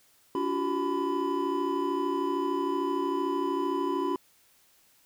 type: tone cluster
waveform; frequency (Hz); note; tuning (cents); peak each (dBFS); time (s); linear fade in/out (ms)
triangle; 286.2 / 348.6 / 381.8 / 1000; D4 / F4 / G4 / B5; -45 / -3 / -46 / +21; -30; 0.35-4.16; 2
effects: white hiss -63 dBFS RMS until 5.05 s